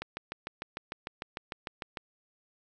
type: click train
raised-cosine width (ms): 0.3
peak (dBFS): -20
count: 14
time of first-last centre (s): 0.02-1.972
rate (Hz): 6.66
effects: none